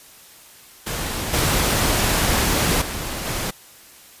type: noise with level steps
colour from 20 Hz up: pink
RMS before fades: -26 / -19 / -28 / -25 dBFS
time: 0.86-3.51 s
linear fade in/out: 10 ms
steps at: 1.33 / 2.81 / 3.25 s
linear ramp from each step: 10 ms
effects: white hiss -46 dBFS RMS until 4.2 s + resampled to 32000 Hz